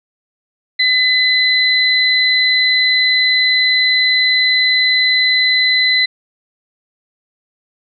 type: tone pair together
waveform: sine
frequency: 2015 / 4030 Hz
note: B6 / B7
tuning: +34 / +34 cents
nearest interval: octave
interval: 1200 cents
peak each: -13 dBFS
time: 0.79-6.06 s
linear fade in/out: 10 ms
effects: none